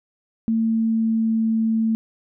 sine tone with pitch glide, 225 to 223.3 Hz, A3 to A3, +39 to +26 cents, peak -17 dBFS, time 0.48-1.95 s, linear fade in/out 0 ms, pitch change -13 cents, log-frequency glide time 0.59-1.5 s, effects none

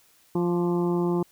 harmonic tone with a mistuned harmonic, 174.61 Hz, F3, in tune, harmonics 1 / 2 / 3 / 4 / 5 / 6 / 7, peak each -25 / -24 / -40 / -39 / -36 / -38 / -45 dBFS, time 0.35-1.23 s, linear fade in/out 5 ms, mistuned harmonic 7, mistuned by -56 cents, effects white hiss -60 dBFS RMS until 1.31 s

